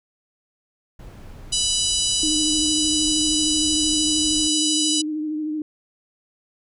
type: noise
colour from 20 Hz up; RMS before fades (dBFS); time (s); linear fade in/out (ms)
brown; -38; 0.99-4.48; 5
type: harmonic tone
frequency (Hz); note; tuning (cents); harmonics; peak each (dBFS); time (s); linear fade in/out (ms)
987.8; B5; 0; 3 / 4 / 5 / 6 / 7 / 8 / 9 / 10; -25 / -26 / -27 / -28 / -28 / -29 / -30 / -30; 1.52-5.02; 10
type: tone with vibrato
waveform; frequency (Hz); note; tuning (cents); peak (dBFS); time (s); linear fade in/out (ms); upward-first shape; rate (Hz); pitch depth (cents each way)
sine; 306.6; D#4; -25; -23; 2.23-5.62; 2; triangle; 13; 37
effects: none